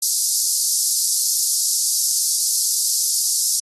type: high-pass noise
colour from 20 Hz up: pink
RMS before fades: -19 dBFS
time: 0.02-3.6 s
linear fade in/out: 5 ms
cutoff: 4800 Hz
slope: 48 dB/octave
effects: AAC 32 kbps